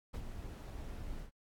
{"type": "noise with ADSR envelope", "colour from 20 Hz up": "brown", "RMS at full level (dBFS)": -38, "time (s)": [0.13, 1.31], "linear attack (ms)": 18, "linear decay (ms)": 57, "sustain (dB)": -6, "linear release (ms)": 91, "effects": ["AAC 64 kbps"]}